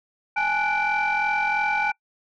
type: tone cluster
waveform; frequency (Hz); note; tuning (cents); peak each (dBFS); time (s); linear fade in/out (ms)
sine; 818 / 861 / 1477 / 2341; G#5 / A5 / F#6 / D7; -26 / -38 / -3 / -6; -25; 0.36-1.92; 10
effects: noise-tail reverb RT60 0.1 s tail -26 dB re dry + tanh soft clip ceiling -15 dBFS